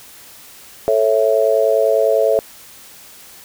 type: chord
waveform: sine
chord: A major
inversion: none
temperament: just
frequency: 440 / 550 / 660 Hz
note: A4 / C#5 / E5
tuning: 0 / -14 / +2 cents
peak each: -16 dBFS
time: 0.88-2.39 s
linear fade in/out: 0 ms
effects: white hiss -41 dBFS RMS until 3.44 s